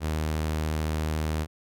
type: tone with vibrato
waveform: sawtooth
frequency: 77.78 Hz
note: D#2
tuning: in tune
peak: -22 dBFS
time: 0-1.47 s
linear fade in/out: 50 ms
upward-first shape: sine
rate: 14 Hz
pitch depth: 10 cents each way
effects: none